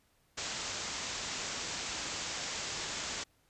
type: low-pass noise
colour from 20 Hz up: white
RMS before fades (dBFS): -39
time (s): 0.37-3.24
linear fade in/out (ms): 10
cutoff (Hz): 7600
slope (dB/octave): 96
effects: pink hiss -71 dBFS RMS until 3.49 s + resampled to 32000 Hz